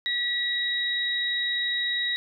sine tone pair together, 1937 / 3817 Hz, B6 / A#7, -34 / +40 cents, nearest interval octave, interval 1174 cents, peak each -28 / -26 dBFS, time 0.06-2.16 s, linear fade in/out 0 ms, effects none

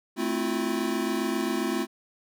square chord, F major seventh, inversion first, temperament equal with one note detuned, 220 / 261.6 / 329.6 / 357 Hz, A3 / C4 / E4 / F4, 0 / 0 / 0 / +38 cents, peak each -32 dBFS, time 0.16-1.87 s, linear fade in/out 50 ms, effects none

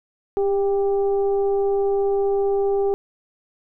sine tone with frequency modulation, 398.5 Hz, G4, 28 cents sharp, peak -17 dBFS, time 0.37-2.94 s, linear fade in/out 0 ms, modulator 391 Hz, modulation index 0.53, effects none

